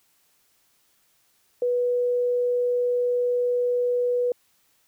sine tone, 490 Hz, B4, 14 cents flat, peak -20 dBFS, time 1.62-4.32 s, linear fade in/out 2 ms, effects white hiss -65 dBFS RMS until 4.87 s

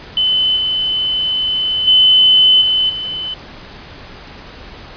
sine tone with level steps, 3031 Hz, F#7, 41 cents sharp, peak -11 / -14 / -6 / -11 / -20 dBFS, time 0.17-3.34 s, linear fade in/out 2 ms, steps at 0.56 / 1.87 / 2.61 / 2.89 s, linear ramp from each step 10 ms, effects pink hiss -35 dBFS RMS until 4.96 s + resampled to 11025 Hz

